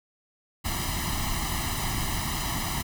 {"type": "noise with comb filter", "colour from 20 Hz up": "pink", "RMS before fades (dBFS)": -29, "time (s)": [0.64, 2.83], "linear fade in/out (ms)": 20, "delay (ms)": 1, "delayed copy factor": 0.85, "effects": []}